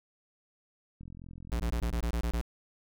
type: click train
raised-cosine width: 5 ms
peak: -35 dBFS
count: 45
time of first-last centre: 1.01-2.029 s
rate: 43.2 Hz
type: tone bursts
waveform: square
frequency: 58.27 Hz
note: A#1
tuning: in tune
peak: -29 dBFS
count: 9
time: 1.52-2.412 s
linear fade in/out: 0 ms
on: 76 ms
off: 26 ms
effects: none